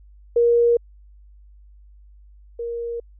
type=tone pair in turn; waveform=sine; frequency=472.5 / 469.5 Hz; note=A#4 / A#4; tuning=+23 / +12 cents; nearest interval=unison; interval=11 cents; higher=first; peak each=-13 / -25 dBFS; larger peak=first; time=0.36-0.77 / 2.59-3 s; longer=neither; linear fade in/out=5 ms; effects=added 50 Hz sine -45 dBFS peak until 3.19 s